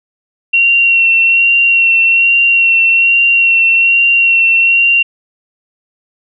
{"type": "tone with vibrato", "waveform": "sine", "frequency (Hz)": 2735, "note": "F7", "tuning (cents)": -37, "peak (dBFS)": -6, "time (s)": [0.53, 5.03], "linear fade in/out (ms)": 10, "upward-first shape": "sine", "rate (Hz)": 1.2, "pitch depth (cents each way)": 20, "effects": []}